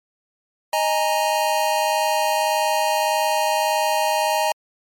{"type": "chord", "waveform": "square", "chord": "D# suspended fourth", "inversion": "none", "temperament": "equal", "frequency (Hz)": [622.3, 830.6, 932.3], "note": ["D#5", "G#5", "A#5"], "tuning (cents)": [0, 0, 0], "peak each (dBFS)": -23, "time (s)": [0.73, 4.52], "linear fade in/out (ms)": 2, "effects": ["MP3 64 kbps"]}